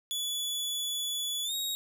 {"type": "tone with pitch glide", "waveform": "sawtooth", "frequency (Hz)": [3425, 3778], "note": ["A7", "A#7"], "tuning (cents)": [-47, 22], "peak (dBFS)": -28, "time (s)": [0.11, 1.75], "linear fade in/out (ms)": 0, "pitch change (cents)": 169, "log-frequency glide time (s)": [1.44, 1.54], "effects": []}